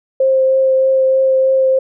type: tone with vibrato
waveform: sine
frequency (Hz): 528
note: C5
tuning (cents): +16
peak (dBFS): -9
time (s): 0.2-1.79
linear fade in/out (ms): 5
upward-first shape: triangle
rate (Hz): 3.2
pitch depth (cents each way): 11
effects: none